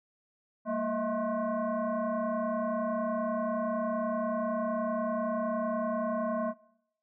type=tone with frequency modulation; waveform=sine; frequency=200.7 Hz; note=G3; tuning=41 cents sharp; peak=-28 dBFS; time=0.65-6.54 s; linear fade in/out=50 ms; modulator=432 Hz; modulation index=2; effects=noise-tail reverb RT60 0.8 s tail -24 dB re dry